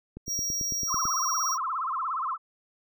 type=click train; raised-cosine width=3 ms; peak=-26 dBFS; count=9; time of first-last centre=0.17-1.054 s; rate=9.05 Hz
type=tone; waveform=square; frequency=5660 Hz; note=F8; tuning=22 cents sharp; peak=-28 dBFS; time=0.26-1.58 s; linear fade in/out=50 ms
type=tone with vibrato; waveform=sine; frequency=1174 Hz; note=D6; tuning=1 cent flat; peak=-27 dBFS; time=0.87-2.38 s; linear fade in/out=50 ms; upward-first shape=sine; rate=17 Hz; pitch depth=240 cents each way
effects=none